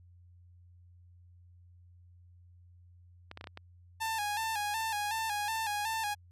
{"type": "clicks", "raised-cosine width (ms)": 0.3, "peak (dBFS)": -27, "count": 6, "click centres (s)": [3.314, 3.374, 3.411, 3.442, 3.472, 3.574]}
{"type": "tone with vibrato", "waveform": "sawtooth", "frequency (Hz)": 859, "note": "A5", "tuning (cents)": -42, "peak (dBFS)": -28, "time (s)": [4, 6.15], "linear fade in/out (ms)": 20, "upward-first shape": "square", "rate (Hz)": 2.7, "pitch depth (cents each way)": 65}
{"effects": ["added 88 Hz sine -55 dBFS peak until 6.31 s", "resampled to 32000 Hz"]}